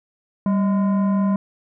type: tone with frequency modulation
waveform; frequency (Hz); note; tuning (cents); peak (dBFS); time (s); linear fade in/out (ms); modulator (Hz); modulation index
sine; 195.5; G3; -4; -14; 0.46-1.36; 2; 827; 0.38
effects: tanh soft clip ceiling -14 dBFS